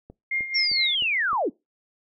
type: click train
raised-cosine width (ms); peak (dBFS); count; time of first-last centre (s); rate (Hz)
2; -29; 5; 0.1-1.331; 3.25
type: tone with tremolo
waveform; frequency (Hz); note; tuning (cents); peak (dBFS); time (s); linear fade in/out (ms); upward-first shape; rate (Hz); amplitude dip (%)
sine; 2120; C7; +22; -22; 0.31-0.95; 5; sine; 4.4; 70
type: linear sweep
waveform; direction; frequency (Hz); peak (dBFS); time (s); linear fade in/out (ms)
sine; down; 5600 to 204.7; -21; 0.54-1.5; 20
effects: noise-tail reverb RT60 0.2 s tail -22 dB re dry